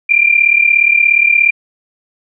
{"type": "tone pair together", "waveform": "sine", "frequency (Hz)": [2363, 2400], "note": ["D7", "D7"], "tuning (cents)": [10, 37], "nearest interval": "unison", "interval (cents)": 27, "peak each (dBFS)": -10, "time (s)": [0.09, 1.51], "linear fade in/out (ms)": 10, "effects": []}